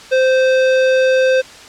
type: tone with hard clipping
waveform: sine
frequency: 520 Hz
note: C5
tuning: 11 cents flat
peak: -12 dBFS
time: 0.11-1.42 s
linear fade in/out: 20 ms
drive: 15 dB
effects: white hiss -37 dBFS RMS until 1.68 s + low-pass 6000 Hz 12 dB/octave